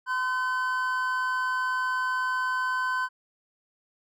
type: tone pair together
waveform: triangle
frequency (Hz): 1022 / 1522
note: C6 / F#6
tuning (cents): -41 / +48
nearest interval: perfect fifth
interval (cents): 689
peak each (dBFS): -26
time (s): 0.06-3.09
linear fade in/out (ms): 50
effects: none